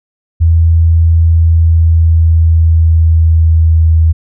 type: tone with pitch glide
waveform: sine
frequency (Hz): 82.41 to 80.76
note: E2 to E2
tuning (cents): 0 to -35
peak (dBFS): -4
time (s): 0.4-4.13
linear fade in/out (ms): 20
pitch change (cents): -35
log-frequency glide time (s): 1.27-3.95
effects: none